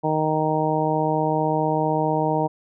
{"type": "harmonic tone", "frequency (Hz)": 155.56, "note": "D#3", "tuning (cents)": 0, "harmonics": [1, 2, 3, 4, 5, 6], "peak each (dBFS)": [-26, -26, -26, -26, -26, -26], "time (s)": [0.03, 2.48], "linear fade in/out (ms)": 20, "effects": []}